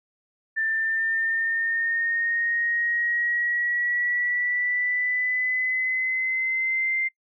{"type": "exponential sweep", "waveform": "sine", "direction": "up", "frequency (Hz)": [1777, 2093], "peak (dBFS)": -22, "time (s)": [0.56, 7.09], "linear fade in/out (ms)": 20, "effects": ["noise-tail reverb RT60 0.1 s tail -23 dB re dry"]}